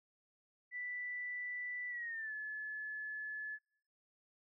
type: tone with pitch glide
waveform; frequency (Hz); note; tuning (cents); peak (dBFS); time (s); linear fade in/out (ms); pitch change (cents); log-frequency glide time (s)
sine; 1975.5 to 1719.8; B6 to A6; 0 to -40; -40; 0.71-3.59; 50; -240; 1.89-2.33
effects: noise-tail reverb RT60 0.7 s tail -24 dB re dry